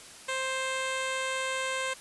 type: tone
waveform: 10% pulse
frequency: 525 Hz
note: C5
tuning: 6 cents sharp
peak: -21 dBFS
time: 0.28-1.94 s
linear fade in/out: 10 ms
effects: white hiss -48 dBFS RMS until 2 s + resampled to 24000 Hz